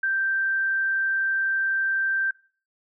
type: tone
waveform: sine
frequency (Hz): 1568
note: G6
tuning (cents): 0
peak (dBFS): -21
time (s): 0.03-2.31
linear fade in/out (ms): 5
effects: noise-tail reverb RT60 0.4 s tail -20 dB re dry